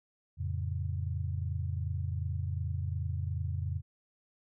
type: chord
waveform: sine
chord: F augmented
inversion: none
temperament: equal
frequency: 87.31 / 110 / 138.59 Hz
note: F2 / A2 / C#3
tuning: 0 / 0 / 0 cents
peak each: -33 / -38 / -38 dBFS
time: 0.37-3.82 s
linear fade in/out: 50 ms
effects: none